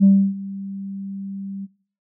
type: tone with ADSR envelope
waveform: sine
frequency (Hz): 196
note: G3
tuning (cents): 0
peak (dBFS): -7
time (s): 0-1.67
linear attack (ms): 36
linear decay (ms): 300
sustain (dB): -21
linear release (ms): 29
effects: noise-tail reverb RT60 0.5 s tail -22 dB re dry + tanh soft clip ceiling -5 dBFS